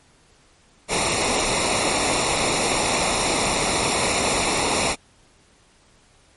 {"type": "noise with comb filter", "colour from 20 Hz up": "pink", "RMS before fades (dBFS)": -21, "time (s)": [0.88, 4.96], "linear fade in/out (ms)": 50, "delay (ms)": 0.63, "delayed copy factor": -0.75, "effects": ["pink hiss -56 dBFS RMS until 6.36 s", "MP3 48 kbps"]}